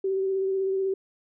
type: tone with vibrato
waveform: sine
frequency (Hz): 384.5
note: G4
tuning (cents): -33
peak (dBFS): -23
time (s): 0.04-0.94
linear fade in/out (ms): 5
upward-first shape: sine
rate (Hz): 16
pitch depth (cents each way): 19
effects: none